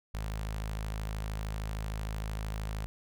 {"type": "tone with notch filter", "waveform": "sawtooth", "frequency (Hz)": 53.1, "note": "G#1", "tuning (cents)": 39, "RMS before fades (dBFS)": -36, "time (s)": [0.14, 2.86], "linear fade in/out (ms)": 0, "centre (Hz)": 320, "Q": 0.97, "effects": []}